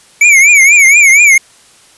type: tone with vibrato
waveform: square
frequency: 2261 Hz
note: C#7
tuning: 34 cents sharp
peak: -3 dBFS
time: 0.21-1.38 s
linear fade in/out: 5 ms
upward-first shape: triangle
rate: 4.2 Hz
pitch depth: 150 cents each way
effects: white hiss -43 dBFS RMS until 1.97 s + resampled to 24000 Hz